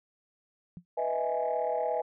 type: tone with exponential decay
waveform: sine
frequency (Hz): 174.61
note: F3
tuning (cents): 0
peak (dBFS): -36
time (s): 0.77-0.85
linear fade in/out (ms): 0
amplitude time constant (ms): 16
type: chord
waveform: sine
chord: E major seventh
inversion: second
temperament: equal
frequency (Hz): 493.9 / 622.3 / 659.3 / 830.6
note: B4 / D#5 / E5 / G#5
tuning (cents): 0 / 0 / 0 / 0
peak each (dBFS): -32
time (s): 0.97-2.02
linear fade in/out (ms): 10
effects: tanh soft clip ceiling -20 dBFS